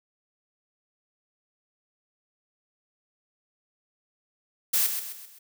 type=noise with echo; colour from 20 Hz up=blue; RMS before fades=-23 dBFS; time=4.73-4.87 s; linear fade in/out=10 ms; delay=130 ms; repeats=4; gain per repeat=-7 dB; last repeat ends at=5.39 s; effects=none